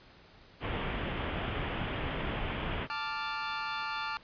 pink low-pass noise, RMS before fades -35 dBFS, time 0.6-2.88 s, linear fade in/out 50 ms, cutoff 3400 Hz, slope 96 dB/octave
sawtooth chord, D minor, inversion second, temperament equal, 880 / 1174.7 / 1396.9 Hz, A5 / D6 / F6, 0 / 0 / 0 cents, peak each -34 dBFS, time 2.9-4.17 s, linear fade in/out 0 ms
effects pink hiss -57 dBFS RMS until 4.23 s + resampled to 11025 Hz

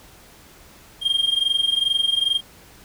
triangle tone with amplitude modulation, 3212 Hz, G7, 41 cents sharp, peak -12 dBFS, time 1.01-2.41 s, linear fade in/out 50 ms, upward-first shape sine, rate 22.4 Hz, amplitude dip 85%, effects tanh soft clip ceiling -10 dBFS + pink hiss -48 dBFS RMS until 2.84 s

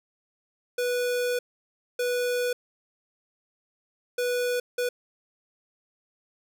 square tone bursts at uneven times, 491.2 Hz, B4, 9 cents flat, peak -25 dBFS, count 4, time 0.78-1.39 / 1.99-2.53 / 4.18-4.6 / 4.78-4.89 s, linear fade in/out 5 ms, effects none

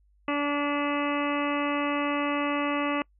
harmonic tone, 288.9 Hz, D4, 28 cents flat, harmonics 1 / 2 / 3 / 4 / 5 / 6 / 7 / 8 / 9 / 10, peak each -28 / -32 / -36 / -31 / -41 / -43 / -36 / -45 / -36 / -43 dBFS, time 0.28-3.02 s, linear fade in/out 2 ms, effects noise-tail reverb RT60 0.1 s tail -26 dB re dry + added 50 Hz sine -60 dBFS peak until 3.19 s

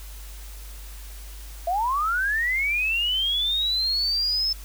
sine linear sweep, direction up, 659.3 to 5274 Hz, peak -21 dBFS, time 1.67-4.53 s, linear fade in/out 5 ms, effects added 50 Hz sine -37 dBFS peak until 4.64 s + white hiss -46 dBFS RMS until 4.64 s

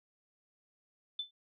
sine tone with exponential decay, 3520 Hz, A7, in tune, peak -31 dBFS, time 1.19-1.31 s, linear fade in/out 5 ms, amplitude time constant 26 ms, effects none

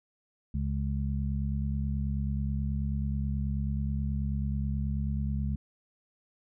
harmonic tone, 69.3 Hz, C#2, in tune, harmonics 1 / 2 / 3, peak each -30 / -33 / -35 dBFS, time 0.54-5.56 s, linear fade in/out 5 ms, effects none

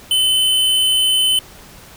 square tone, 3041 Hz, F#7, 47 cents sharp, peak -13 dBFS, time 0.11-1.39 s, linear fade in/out 2 ms, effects pink hiss -41 dBFS RMS until 1.96 s

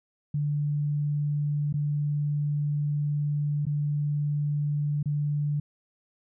sine tone with dropouts, 146.83 Hz, D3, in tune, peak -24 dBFS, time 0.34-5.6 s, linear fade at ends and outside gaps 5 ms, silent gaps 1.727-1.739 / 3.654-3.666 / 5.029-5.057 s, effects none

